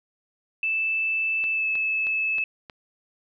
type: tone with pitch glide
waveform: sine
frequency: 2637 to 2607 Hz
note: E7 to E7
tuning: 0 to -20 cents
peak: -22 dBFS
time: 0.63-2.44 s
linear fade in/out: 2 ms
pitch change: -20 cents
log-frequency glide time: 1.52-1.66 s
type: click train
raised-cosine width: 0.3 ms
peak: -24 dBFS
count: 5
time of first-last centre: 1.44-2.698 s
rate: 3.18 Hz
effects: none